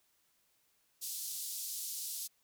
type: band-pass noise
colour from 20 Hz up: white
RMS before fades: -41 dBFS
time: 1.01-2.28 s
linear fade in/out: 20 ms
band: 4100 to 15000 Hz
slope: 24 dB/octave
effects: white hiss -74 dBFS RMS until 2.43 s